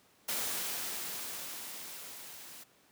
white noise with level ramp, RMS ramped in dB -34 to -50 dBFS, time 0.28-2.64 s, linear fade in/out 10 ms, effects pink hiss -65 dBFS RMS until 2.91 s + high-pass 150 Hz 12 dB/octave

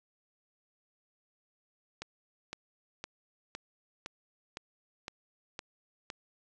click train, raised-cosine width 0.2 ms, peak -22 dBFS, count 9, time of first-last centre 2.02-6.102 s, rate 1.96 Hz, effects resampled to 22050 Hz

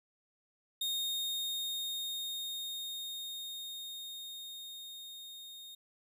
40% pulse tone with level ramp, 3700 Hz, A#7, 14 cents flat, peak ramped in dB -31 to -46 dBFS, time 0.81-5.75 s, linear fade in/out 5 ms, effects none

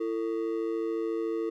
triangle ring-modulated tone, 392 Hz, G4, in tune, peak -23 dBFS, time 0-1.5 s, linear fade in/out 10 ms, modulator 56.9 Hz, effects none

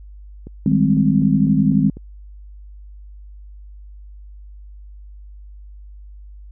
click train, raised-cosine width 3 ms, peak -21 dBFS, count 7, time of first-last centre 0.47-1.97 s, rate 4 Hz
sine chord, Ab major seventh, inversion second, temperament equal, 155.56 / 196 / 207.7 / 261.6 Hz, Eb3 / G3 / Ab3 / C4, 0 / 0 / 0 / 0 cents, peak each -18 dBFS, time 0.66-1.9 s, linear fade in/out 2 ms
effects added 50 Hz sine -36 dBFS peak until 6.51 s

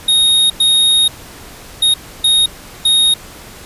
square tone bursts at uneven times, 3731 Hz, A#7, 1 cent sharp, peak -9 dBFS, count 5, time 0.08-0.5 / 0.6-1.08 / 1.82-1.94 / 2.24-2.46 / 2.85-3.14 s, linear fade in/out 5 ms, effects pink hiss -35 dBFS RMS until 3.65 s + resampled to 32000 Hz

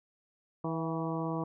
harmonic tone with a mistuned harmonic, 162.2 Hz, E3, 28 cents flat, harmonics 1 / 2 / 3 / 4 / 5 / 6 / 7, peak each -35 / -36 / -40 / -41 / -44 / -41 / -43 dBFS, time 0.64-1.44 s, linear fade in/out 5 ms, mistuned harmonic 4, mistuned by +39 cents, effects none

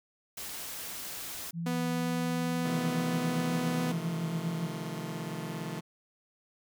white noise, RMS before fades -40 dBFS, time 0.37-1.51 s, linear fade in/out 5 ms
sine tone with vibrato, 167.2 Hz, E3, 25 cents sharp, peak -32 dBFS, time 1.53-4.69 s, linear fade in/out 50 ms, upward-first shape sine, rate 2.1 Hz, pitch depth 12 cents each way
sawtooth tone with pitch glide, 246.9 to 248.5 Hz, B3 to B3, 0 to +11 cents, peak -27 dBFS, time 1.66-3.92 s, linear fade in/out 5 ms, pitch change +11 cents, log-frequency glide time 1.91-2.65 s
sawtooth chord, F dominant seventh, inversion second, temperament just, 130.96 / 157.15 / 174.61 / 218.3 Hz, C3 / Eb3 / F3 / A3, +2 / +18 / 0 / -13 cents, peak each -40 / -35 / -36 / -38 dBFS, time 2.64-5.81 s, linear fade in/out 20 ms
effects none

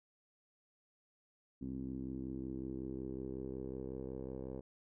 10% pulse tone with low-pass filter sweep, 65.41 Hz, C2, in tune, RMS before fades -43 dBFS, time 1.61-4.61 s, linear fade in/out 10 ms, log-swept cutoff 260 to 540 Hz, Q 3.4, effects none

